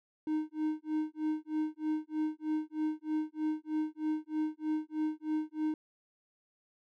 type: tone with tremolo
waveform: triangle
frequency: 309.4 Hz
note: D#4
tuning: 10 cents flat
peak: -26 dBFS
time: 0.27-5.74 s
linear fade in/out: 2 ms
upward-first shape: sine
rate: 3.2 Hz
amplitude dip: 100%
effects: none